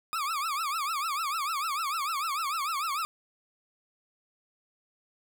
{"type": "tone with vibrato", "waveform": "40% pulse", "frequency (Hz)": 1213, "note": "D#6", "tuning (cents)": -44, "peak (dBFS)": -28, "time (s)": [0.13, 3.05], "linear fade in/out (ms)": 0, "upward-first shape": "triangle", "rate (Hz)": 6.7, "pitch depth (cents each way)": 220, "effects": []}